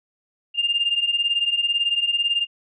sine beating tone pair, 2794 / 2812 Hz, F7 / F7, 0 / +11 cents, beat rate 18 Hz, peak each -23 / -20 dBFS, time 0.54-2.47 s, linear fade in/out 50 ms, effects tanh soft clip ceiling -11 dBFS

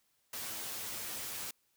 white noise with comb filter, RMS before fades -41 dBFS, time 0.33-1.51 s, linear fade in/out 5 ms, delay 9.1 ms, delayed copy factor +0.6, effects white hiss -75 dBFS RMS until 1.76 s

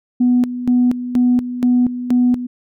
sine tone with tremolo, 246.9 Hz, B3, in tune, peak -9 dBFS, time 0.2-2.47 s, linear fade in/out 10 ms, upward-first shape square, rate 2.1 Hz, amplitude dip 75%, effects tanh soft clip ceiling -6 dBFS

